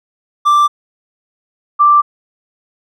triangle / sine tone pair in turn, 1176 / 1176 Hz, D6 / D6, +2 / +2 cents, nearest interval unison, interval 0 cents, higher neither, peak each -5 dBFS, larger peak neither, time 0.45-0.68 / 1.79-2.02 s, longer neither, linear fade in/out 20 ms, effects none

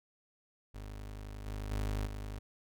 30% pulse tone with level steps, 51.3 Hz, G#1, 21 cents flat, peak -40 / -35 / -30 / -37 dBFS, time 0.74-2.39 s, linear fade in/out 10 ms, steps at 1.46 / 1.71 / 2.06 s, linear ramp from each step 10 ms, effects none

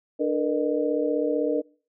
sine tone cluster, 297 / 446.3 / 482.1 / 610 Hz, D4 / A4 / B4 / D#5, +20 / +25 / -42 / -34 cents, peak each -26 / -28 / -26 / -29 dBFS, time 0.19-1.62 s, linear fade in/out 20 ms, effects noise-tail reverb RT60 0.4 s tail -24 dB re dry

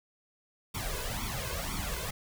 pink noise with flanger, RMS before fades -35 dBFS, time 0.74-2.11 s, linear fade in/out 10 ms, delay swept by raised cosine 0.87 to 1.97 ms, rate 2 Hz, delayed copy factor +0.8, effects none

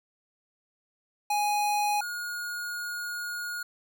square tone pair in turn, 830.6 / 1436.6 Hz, G#5 / F6, 0 / +48 cents, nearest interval major sixth, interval 948 cents, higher second, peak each -25 / -33 dBFS, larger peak first, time 1.3-2.01 / 2.01-3.63 s, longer second, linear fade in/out 5 ms, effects none

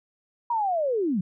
sine linear sweep, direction down, 969 to 164.81 Hz, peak -22 dBFS, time 0.5-1.21 s, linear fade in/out 5 ms, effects none

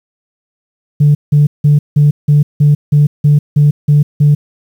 sine tone bursts, 146.83 Hz, D3, in tune, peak -3 dBFS, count 11, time 1-4.35 s, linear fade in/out 10 ms, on 150 ms, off 170 ms, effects tanh soft clip ceiling -1 dBFS + 7-bit

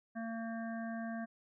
harmonic tone, 227.4 Hz, A#3, 43 cents flat, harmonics 1 / 3 / 5 / 7 / 8, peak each -39 / -44 / -54 / -49 / -55 dBFS, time 0.15-1.26 s, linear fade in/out 20 ms, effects none

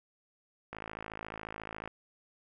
click train, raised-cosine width 0.5 ms, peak -25 dBFS, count 63, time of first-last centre 0.73-1.876 s, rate 54.1 Hz, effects none

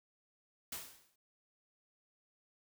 white noise with exponential decay, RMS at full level -40 dBFS, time 0.72-1.16 s, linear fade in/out 5 ms, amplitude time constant 95 ms, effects none

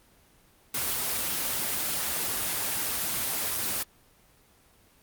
white noise with flanger, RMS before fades -29 dBFS, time 0.74-3.83 s, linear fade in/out 5 ms, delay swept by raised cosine 1.6 to 6.5 ms, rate 3.4 Hz, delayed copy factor -0.5, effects pink hiss -60 dBFS RMS until 5.02 s + Opus 24 kbps

